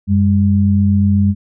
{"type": "tone pair together", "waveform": "sine", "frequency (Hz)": [93.4, 201.6], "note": ["F#2", "G3"], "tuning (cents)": [17, 49], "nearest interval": "octave + minor second", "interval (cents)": 1332, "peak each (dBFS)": -12, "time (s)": [0.07, 1.35], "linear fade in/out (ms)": 50, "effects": []}